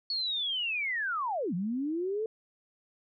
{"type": "linear two-way sweep", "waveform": "sine", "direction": "down then up", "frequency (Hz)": [4420, 165.8, 451.2], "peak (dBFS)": -29, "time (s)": [0.1, 2.26], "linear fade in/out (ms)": 2, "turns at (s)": 1.54, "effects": []}